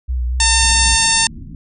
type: tone with vibrato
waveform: sine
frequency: 61.74 Hz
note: B1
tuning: in tune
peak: -16 dBFS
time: 0.08-0.97 s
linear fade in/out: 20 ms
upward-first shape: triangle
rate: 4.4 Hz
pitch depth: 53 cents each way
type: harmonic tone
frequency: 903 Hz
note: A5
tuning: 45 cents sharp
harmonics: 1 / 2 / 3 / 4 / 5 / 6 / 7 / 8 / 9 / 10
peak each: -21 / -21 / -21 / -21 / -21 / -21 / -21 / -21 / -21 / -21 dBFS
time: 0.4-1.27 s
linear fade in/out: 2 ms
type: low-pass noise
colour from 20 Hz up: pink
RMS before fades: -32 dBFS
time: 0.61-1.55 s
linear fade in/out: 2 ms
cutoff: 280 Hz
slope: 48 dB/octave
effects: none